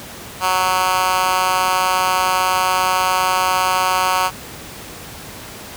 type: tone with high-pass filter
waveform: 10% pulse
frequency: 185 Hz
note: F#3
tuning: in tune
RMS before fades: -17 dBFS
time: 0.4-4.31 s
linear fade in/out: 50 ms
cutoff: 1000 Hz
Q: 1.6
effects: pink hiss -34 dBFS RMS until 5.76 s + high-pass 60 Hz 12 dB/octave